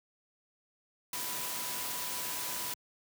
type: tone in noise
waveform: sine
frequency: 987.8 Hz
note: B5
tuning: in tune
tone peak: -46 dBFS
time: 1.13-2.74 s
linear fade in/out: 2 ms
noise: white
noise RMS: -37 dBFS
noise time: 1.13-2.74 s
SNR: -12 dB
effects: high-pass 100 Hz 12 dB/octave